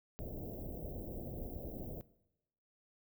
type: band-stop noise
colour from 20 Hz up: pink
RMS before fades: -44 dBFS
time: 0.19-2.01 s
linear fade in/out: 0 ms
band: 660 to 16000 Hz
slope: 48 dB/octave
effects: noise-tail reverb RT60 0.9 s tail -19 dB re dry

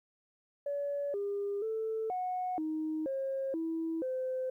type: tone with pitch steps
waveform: sine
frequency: 570 / 403.4 / 442.3 / 733 / 312.6 / 538 / 326 / 516 Hz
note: C#5 / G4 / A4 / F#5 / D#4 / C5 / E4 / C5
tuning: +48 / +50 / +9 / -16 / +8 / +48 / -19 / -24 cents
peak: -31 dBFS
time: 0.66-4.5 s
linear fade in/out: 5 ms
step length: 480 ms
effects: tanh soft clip ceiling -27 dBFS + 12-bit

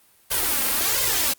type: noise with flanger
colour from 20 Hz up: white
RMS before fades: -22 dBFS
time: 0.3-1.34 s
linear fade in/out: 20 ms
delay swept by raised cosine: 1.9 to 3.8 ms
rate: 1.4 Hz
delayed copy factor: +0.85
effects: white hiss -57 dBFS RMS until 1.38 s + Opus 32 kbps

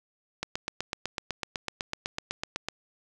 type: click train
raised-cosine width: 0.2 ms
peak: -13 dBFS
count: 19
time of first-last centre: 0.43-2.686 s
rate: 7.98 Hz
effects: none

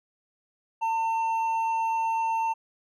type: tone with hard clipping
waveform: sine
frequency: 902 Hz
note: A5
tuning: 43 cents sharp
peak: -25 dBFS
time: 0.81-2.54 s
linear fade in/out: 20 ms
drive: 4 dB
effects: none

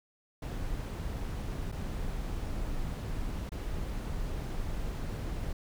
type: noise with dropouts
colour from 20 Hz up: brown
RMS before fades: -35 dBFS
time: 0.42-5.53 s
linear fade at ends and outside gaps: 5 ms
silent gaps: 1.718-1.723 / 3.493-3.518 s
effects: none

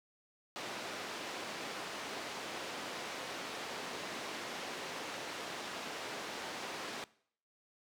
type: band-pass noise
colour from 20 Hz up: pink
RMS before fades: -43 dBFS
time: 0.56-7.04 s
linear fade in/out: 0 ms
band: 330 to 5300 Hz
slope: 12 dB/octave
effects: noise-tail reverb RT60 0.6 s tail -21 dB re dry

